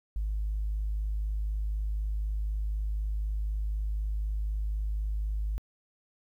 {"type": "tone", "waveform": "sine", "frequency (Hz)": 52, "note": "G#1", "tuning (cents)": 3, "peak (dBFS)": -27, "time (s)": [0.16, 5.58], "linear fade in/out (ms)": 0, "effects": ["tanh soft clip ceiling -24 dBFS", "11-bit"]}